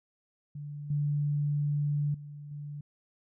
sine tone with level steps, 146.1 Hz, D3, 9 cents flat, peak -37 / -26 / -41 / -37 dBFS, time 0.55-2.81 s, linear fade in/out 5 ms, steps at 0.9 / 2.14 / 2.51 s, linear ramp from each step 5 ms, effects none

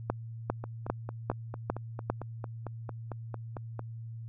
two click trains, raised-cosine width 1 ms, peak -24 / -14 dBFS, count 15 / 6, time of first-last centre 0.64-3.793 / 0.1-2.1 s, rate 4.44 / 2.5 Hz, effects added 114 Hz sine -39 dBFS peak until 4.28 s

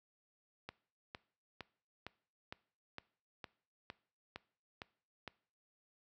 click train, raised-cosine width 0.3 ms, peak -28 dBFS, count 11, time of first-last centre 0.69-5.277 s, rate 2.18 Hz, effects noise-tail reverb RT60 0.5 s tail -21 dB re dry + high-pass 60 Hz 12 dB/octave

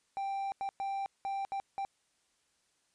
triangle tone bursts at uneven times, 786 Hz, G5, 4 cents sharp, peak -31 dBFS, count 6, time 0.17-0.52 / 0.61-0.69 / 0.8-1.06 / 1.25-1.45 / 1.52-1.6 / 1.78-1.85 s, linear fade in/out 0 ms, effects white hiss -74 dBFS RMS until 2.94 s + resampled to 22050 Hz

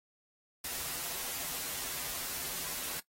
white noise with comb filter, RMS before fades -38 dBFS, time 0.64-3 s, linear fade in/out 5 ms, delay 9.4 ms, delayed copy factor -0.6, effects noise-tail reverb RT60 0.1 s tail -19 dB re dry + AAC 48 kbps

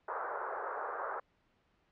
white band-pass noise, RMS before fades -39 dBFS, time 0.08-1.2 s, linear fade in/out 5 ms, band 410 to 1500 Hz, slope 48 dB/octave, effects pink hiss -73 dBFS RMS until 1.91 s + low-pass 3000 Hz 12 dB/octave

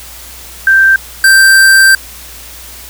sine / square tone pair in turn, 1568 / 1568 Hz, G6 / G6, 0 / 0 cents, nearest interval unison, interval 0 cents, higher neither, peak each -3 dBFS, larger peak neither, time 0.67-0.96 / 1.24-1.95 s, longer second, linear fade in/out 2 ms, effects added 60 Hz sine -35 dBFS peak until 2.89 s + white hiss -31 dBFS RMS until 2.89 s

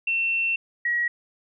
sine tone pair in turn, 2700 / 1909.2 Hz, E7 / A#6, +41 / +41 cents, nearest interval tritone, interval 600 cents, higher first, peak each -21 dBFS, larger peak neither, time 0.07-0.56 / 0.85-1.08 s, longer first, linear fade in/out 5 ms, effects none

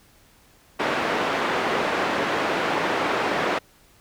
pink band-pass noise, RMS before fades -24 dBFS, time 0.79-3.59 s, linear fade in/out 10 ms, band 340 to 2200 Hz, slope 12 dB/octave, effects pink hiss -56 dBFS RMS until 4 s

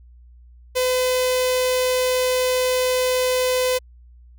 sawtooth tone with notch filter, 507 Hz, B4, 45 cents sharp, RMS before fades -20 dBFS, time 0.75-3.79 s, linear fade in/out 20 ms, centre 1300 Hz, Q 1.1, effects added 60 Hz sine -44 dBFS peak until 4.38 s

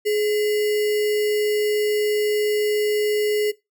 sine tone with sample-and-hold, 421.5 Hz, G#4, 26 cents sharp, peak -17 dBFS, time 0.05-3.52 s, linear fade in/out 20 ms, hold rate 2450 Hz, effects noise-tail reverb RT60 0.2 s tail -20 dB re dry

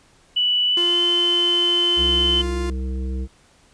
sine tone with pitch glide, 2960 to 3056 Hz, F#7 to G7, 0 to -45 cents, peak -16 dBFS, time 0.36-2.42 s, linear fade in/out 10 ms, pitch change +55 cents, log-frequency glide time 0.66-1 s
45% pulse tone, 349.2 Hz, F4, in tune, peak -25 dBFS, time 0.77-2.7 s, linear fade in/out 2 ms
harmonic tone, 64.8 Hz, C2, 16 cents flat, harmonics 1 / 3 / 5 / 7, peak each -23 / -33 / -37 / -40 dBFS, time 1.96-3.28 s, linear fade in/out 50 ms
effects pink hiss -55 dBFS RMS until 3.73 s + resampled to 22050 Hz

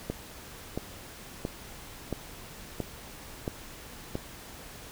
click train, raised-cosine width 2 ms, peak -17 dBFS, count 7, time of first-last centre 0.1-4.154 s, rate 1.48 Hz, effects pink hiss -46 dBFS RMS until 4.91 s

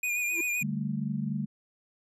square tone with vibrato, 2443 Hz, D#7, 32 cents flat, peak -28 dBFS, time 0.03-0.63 s, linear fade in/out 5 ms, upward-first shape sine, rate 7.7 Hz, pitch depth 35 cents each way
triangle tone with exponential growth, 335.9 Hz, E4, 33 cents sharp, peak -28 dBFS, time 0.28-0.41 s, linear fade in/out 5 ms, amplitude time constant 28 ms
sine chord, D suspended fourth, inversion none, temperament equal, 146.83 / 196 / 220 Hz, D3 / G3 / A3, 0 / 0 / 0 cents, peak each -33 dBFS, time 0.61-1.46 s, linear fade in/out 20 ms
effects resampled to 32000 Hz

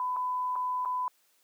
sine tone with dropouts, 1002 Hz, B5, 25 cents sharp, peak -28 dBFS, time 0-1.08 s, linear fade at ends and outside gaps 1 ms, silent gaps 0.163-0.167 / 0.556-0.561 / 0.85-0.857 s, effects white hiss -68 dBFS RMS until 1.43 s + high-pass 300 Hz 12 dB/octave

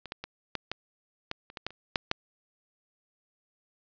clicks, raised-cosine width 0.2 ms, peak -23 / -17 / -19 / -13 / -14 / -14 / -29 / -20 / -14 / -29 / -7 / -7 dBFS, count 12, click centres 0.057 / 0.121 / 0.24 / 0.553 / 0.716 / 1.314 / 1.501 / 1.572 / 1.666 / 1.706 / 1.958 / 2.114 s, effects resampled to 11025 Hz + 8-bit

